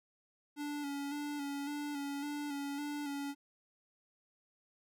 square tone with vibrato, 287.3 Hz, D4, 38 cents flat, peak -38 dBFS, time 0.56-3.35 s, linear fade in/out 50 ms, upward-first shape square, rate 1.8 Hz, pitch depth 31 cents each way, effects none

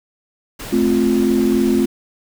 pink noise, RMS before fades -31 dBFS, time 0.59-1.86 s, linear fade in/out 10 ms
sine chord, F major, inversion first, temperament just, 218.3 / 261.9 / 349.2 Hz, A3 / C4 / F4, -13 / +2 / 0 cents, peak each -17 dBFS, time 0.72-1.86 s, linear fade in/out 10 ms
effects none

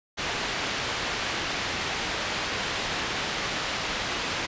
white low-pass noise, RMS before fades -30 dBFS, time 0.17-4.47 s, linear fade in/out 20 ms, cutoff 3400 Hz, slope 12 dB/octave, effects resampled to 16000 Hz

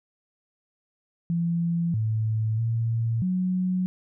sine tone with pitch steps, 169.6 / 109.9 / 114.5 / 183.9 Hz, E3 / A2 / A#2 / F#3, +50 / -2 / -31 / -10 cents, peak -22 dBFS, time 1.3-3.86 s, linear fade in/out 0 ms, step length 640 ms, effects none

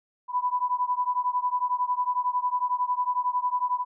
sine beating tone pair, 987.8 / 998.8 Hz, B5 / B5, 0 / +19 cents, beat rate 11 Hz, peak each -26 / -27 dBFS, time 0.28-3.85 s, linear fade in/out 50 ms, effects none

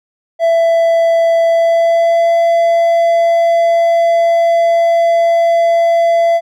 triangle tone with pitch glide, 666 to 674.5 Hz, E5 to E5, +18 to +40 cents, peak -6 dBFS, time 0.39-6.41 s, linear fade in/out 50 ms, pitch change +22 cents, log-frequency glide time 1.47-2.31 s, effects none

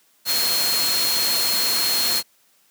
sine tone in noise, 4254 Hz, C8, 28 cents sharp, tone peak -21 dBFS, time 0.25-2.23 s, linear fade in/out 50 ms, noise white, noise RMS -23 dBFS, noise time 0.25-2.23 s, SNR -1 dB, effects white hiss -60 dBFS RMS until 2.7 s + high-pass 150 Hz 12 dB/octave

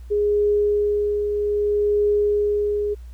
sine tone with tremolo, 414 Hz, G#4, 5 cents flat, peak -15 dBFS, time 0.1-2.95 s, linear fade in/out 20 ms, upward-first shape triangle, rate 0.63 Hz, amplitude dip 45%, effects added 60 Hz sine -35 dBFS peak until 3.13 s + pink hiss -59 dBFS RMS until 3.13 s

